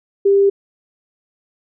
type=tone; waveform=sine; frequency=397 Hz; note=G4; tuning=22 cents sharp; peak=-9 dBFS; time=0.25-0.5 s; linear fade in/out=10 ms; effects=none